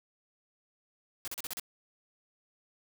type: noise bursts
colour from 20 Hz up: white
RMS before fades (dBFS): -38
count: 6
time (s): 1.25-1.597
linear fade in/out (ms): 0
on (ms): 27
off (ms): 37
effects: none